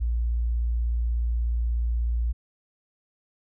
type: tone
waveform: sine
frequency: 58.27 Hz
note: A#1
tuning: in tune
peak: -22 dBFS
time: 0-2.33 s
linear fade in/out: 20 ms
effects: none